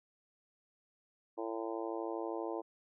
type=harmonic tone; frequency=112.5 Hz; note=A2; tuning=39 cents sharp; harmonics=3 / 4 / 5 / 6 / 7 / 8 / 9; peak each=-40 / -42 / -44 / -46 / -47 / -48 / -49 dBFS; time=1.37-2.62 s; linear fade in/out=20 ms; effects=none